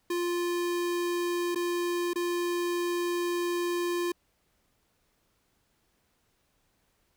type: tone with dropouts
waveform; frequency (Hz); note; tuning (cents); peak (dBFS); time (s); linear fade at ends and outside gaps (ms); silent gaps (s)
square; 349.2; F4; 0; -28; 0.1-4.12; 5; 1.548-1.557 / 2.134-2.157
effects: pink hiss -72 dBFS RMS until 7.16 s